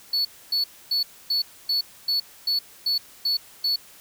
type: tone bursts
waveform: triangle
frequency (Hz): 4427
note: C#8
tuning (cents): -3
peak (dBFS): -19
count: 10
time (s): 0.13-3.76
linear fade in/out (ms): 5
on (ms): 120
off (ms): 270
effects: white hiss -49 dBFS RMS until 4 s